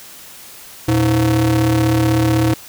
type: ring-modulated tone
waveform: square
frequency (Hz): 101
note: G#2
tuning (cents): -48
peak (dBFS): -10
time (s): 0.88-2.54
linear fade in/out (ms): 5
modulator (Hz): 220
effects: white hiss -38 dBFS RMS until 2.68 s